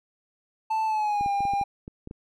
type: tone with pitch glide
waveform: triangle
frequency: 880 to 802.3 Hz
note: A5 to G5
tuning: 0 to +40 cents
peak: -21 dBFS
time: 0.7-1.64 s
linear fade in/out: 10 ms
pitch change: -160 cents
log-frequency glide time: 0.86-1.29 s
type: clicks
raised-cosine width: 3 ms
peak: -25 dBFS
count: 9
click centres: 1.21 / 1.261 / 1.406 / 1.453 / 1.536 / 1.613 / 1.879 / 2.074 / 2.111 s
effects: none

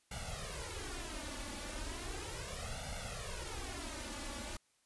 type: noise with flanger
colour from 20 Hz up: pink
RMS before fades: -43 dBFS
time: 0.11-4.57 s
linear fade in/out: 5 ms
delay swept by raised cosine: 1.4 to 3.5 ms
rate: 0.36 Hz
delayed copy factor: +1
effects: white hiss -74 dBFS RMS until 4.85 s + resampled to 24000 Hz

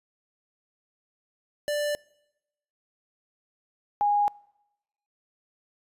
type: tone pair in turn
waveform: square / sine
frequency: 589 / 822.7 Hz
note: D5 / G#5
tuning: +5 / -17 cents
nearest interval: tritone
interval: 578 cents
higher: second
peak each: -26 / -20 dBFS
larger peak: second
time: 1.68-1.95 / 4.01-4.28 s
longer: neither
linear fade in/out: 0 ms
effects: noise-tail reverb RT60 0.9 s tail -25 dB re dry + resampled to 32000 Hz

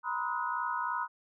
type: tone cluster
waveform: sine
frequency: 955 / 1018 / 1265 / 1464 Hz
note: A#5 / C6 / D#6 / F#6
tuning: +42 / -48 / +28 / -19 cents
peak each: -35 / -36 / -36 / -38 dBFS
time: 0.03-1.08 s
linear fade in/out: 50 ms
effects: none

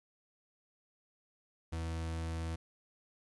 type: tone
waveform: 40% pulse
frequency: 81.8 Hz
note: E2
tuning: 13 cents flat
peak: -35 dBFS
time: 1.72-2.56 s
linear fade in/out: 10 ms
effects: resampled to 24000 Hz + 12-bit

